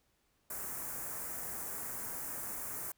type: band-stop noise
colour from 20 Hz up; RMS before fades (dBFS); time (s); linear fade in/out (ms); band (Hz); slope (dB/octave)
white; -41; 0.5-2.92; 5; 1800 to 7200; 24
effects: pink hiss -75 dBFS RMS until 2.97 s